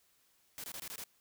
white noise bursts, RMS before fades -44 dBFS, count 6, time 0.58-1.038 s, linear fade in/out 0 ms, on 58 ms, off 22 ms, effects white hiss -71 dBFS RMS until 1.2 s

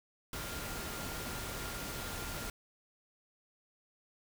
sine tone in noise, 1400 Hz, F6, 4 cents sharp, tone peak -49 dBFS, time 0.33-2.5 s, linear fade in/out 2 ms, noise pink, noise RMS -41 dBFS, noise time 0.33-2.5 s, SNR -11 dB, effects none

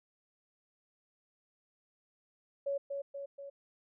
sine tone with echo, 559 Hz, C#5, 14 cents sharp, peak -31 dBFS, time 2.66-2.78 s, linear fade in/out 10 ms, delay 240 ms, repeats 3, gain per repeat -4 dB, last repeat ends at 3.5 s, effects none

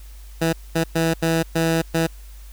15% pulse tone bursts at uneven times, 163.9 Hz, E3, 10 cents flat, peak -11 dBFS, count 6, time 0.41-0.53 / 0.75-0.84 / 0.95-1.14 / 1.22-1.43 / 1.55-1.82 / 1.94-2.07 s, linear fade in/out 10 ms, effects added 50 Hz sine -37 dBFS peak until 2.52 s + white hiss -51 dBFS RMS until 2.52 s

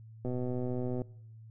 click train, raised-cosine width 2 ms, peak -23 dBFS, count 97, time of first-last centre 0.25-1.018 s, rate 125 Hz, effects noise-tail reverb RT60 0.8 s tail -24 dB re dry + added 111 Hz sine -48 dBFS peak until 1.5 s

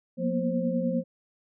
sine tone cluster, 178.4 / 232.3 / 242.3 / 528 Hz, F3 / A#3 / B3 / C5, +37 / -6 / -33 / +16 cents, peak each -30 dBFS, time 0.17-1.04 s, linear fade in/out 50 ms, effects none

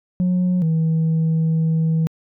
sine tone pair in turn, 180.9 / 161.16 Hz, F#3 / E3, -39 / -39 cents, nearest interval major second, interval 200 cents, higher first, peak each -13 dBFS, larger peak neither, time 0.2-0.62 / 0.62-2.07 s, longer second, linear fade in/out 0 ms, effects tanh soft clip ceiling -14 dBFS

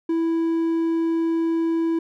triangle tone, 329.6 Hz, E4, in tune, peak -17 dBFS, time 0.09-1.99 s, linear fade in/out 5 ms, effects none

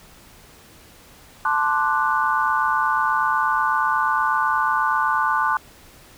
sine chord, D dominant seventh, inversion second, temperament equal, 880 / 1046.5 / 1174.7 / 1480 Hz, A5 / C6 / D6 / F#6, 0 / 0 / 0 / 0 cents, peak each -23 dBFS, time 1.45-5.57 s, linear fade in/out 2 ms, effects pink hiss -48 dBFS RMS until 6.17 s

